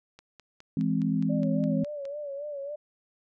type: click train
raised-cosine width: 0.2 ms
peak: -31 dBFS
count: 10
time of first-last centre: 0.19-2.053 s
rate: 4.83 Hz
type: chord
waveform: sine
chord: E augmented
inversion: none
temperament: equal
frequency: 164.81 / 207.7 / 261.6 Hz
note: E3 / G#3 / B#3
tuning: 0 / 0 / 0 cents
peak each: -28 dBFS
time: 0.77-1.84 s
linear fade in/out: 2 ms
type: tone with vibrato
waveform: sine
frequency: 574 Hz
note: D5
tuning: 40 cents flat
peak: -33 dBFS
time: 1.29-2.76 s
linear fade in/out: 10 ms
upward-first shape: sine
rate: 3.6 Hz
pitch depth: 72 cents each way
effects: none